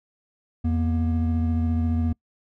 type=tone pair together; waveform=triangle; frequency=84.04 / 237.7 Hz; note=E2 / A#3; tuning=+34 / +34 cents; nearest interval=octave + tritone; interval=1800 cents; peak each=-20 / -23 dBFS; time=0.64-2.13 s; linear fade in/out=10 ms; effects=noise-tail reverb RT60 0.1 s tail -25 dB re dry